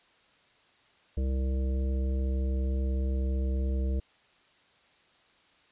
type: harmonic tone with a mistuned harmonic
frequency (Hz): 65.41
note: C2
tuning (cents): 0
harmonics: 1 / 3 / 5 / 7 / 9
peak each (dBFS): -26 / -38 / -42 / -43 / -47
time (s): 1.17-4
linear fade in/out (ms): 5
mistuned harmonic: 1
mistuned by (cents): +29
effects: white hiss -63 dBFS RMS until 5.71 s + resampled to 8000 Hz